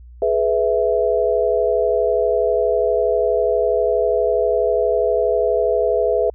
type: chord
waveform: sine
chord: E major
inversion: first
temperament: equal with one note detuned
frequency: 421.6 / 493.9 / 659.3 Hz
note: G#4 / B4 / E5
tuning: +26 / 0 / 0 cents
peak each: -19 dBFS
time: 0.22-6.3 s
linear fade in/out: 2 ms
effects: added 60 Hz sine -38 dBFS peak until 6.34 s